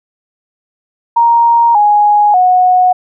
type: tone with pitch steps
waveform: sine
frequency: 935 / 831 / 732 Hz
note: A#5 / G#5 / F#5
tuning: +5 / +1 / -19 cents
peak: -5 dBFS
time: 1.16-2.93 s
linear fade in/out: 10 ms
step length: 590 ms
effects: none